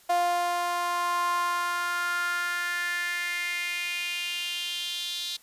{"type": "tone with high-pass filter sweep", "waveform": "sawtooth", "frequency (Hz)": 350.4, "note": "F4", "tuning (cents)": 6, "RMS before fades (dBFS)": -29, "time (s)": [0.09, 5.37], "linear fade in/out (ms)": 10, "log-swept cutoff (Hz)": [710, 3800], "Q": 4.8, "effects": ["white hiss -57 dBFS RMS until 5.42 s", "resampled to 32000 Hz"]}